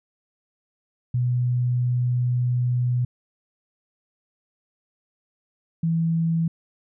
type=tone pair in turn; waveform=sine; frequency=123.47 / 164.81 Hz; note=B2 / E3; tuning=0 / 0 cents; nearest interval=perfect fourth; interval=500 cents; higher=second; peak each=-19 dBFS; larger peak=neither; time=1.14-3.05 / 5.83-6.48 s; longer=first; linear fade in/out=5 ms; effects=none